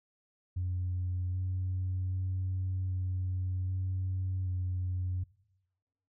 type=tone with pitch steps; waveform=sine; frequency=90.6 / 92.5 / 93.2 / 92.2 / 93.4 / 91.3 Hz; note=F#2 / F#2 / F#2 / F#2 / F#2 / F#2; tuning=-36 / 0 / +13 / -6 / +17 / -23 cents; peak=-29 dBFS; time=0.56-5.24 s; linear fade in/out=10 ms; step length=780 ms; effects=noise-tail reverb RT60 1.0 s tail -22 dB re dry + tanh soft clip ceiling -27 dBFS